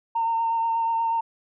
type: tone with vibrato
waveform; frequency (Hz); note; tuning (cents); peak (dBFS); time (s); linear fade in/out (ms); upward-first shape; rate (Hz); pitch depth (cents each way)
sine; 914; A#5; -34; -20; 0.15-1.21; 10; sine; 8.3; 17
effects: tanh soft clip ceiling -16 dBFS